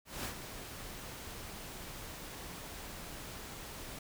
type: noise with ADSR envelope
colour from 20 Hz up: pink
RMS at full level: -38 dBFS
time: 0.05-3.99 s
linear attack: 200 ms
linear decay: 80 ms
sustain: -8 dB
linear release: 4 ms
effects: none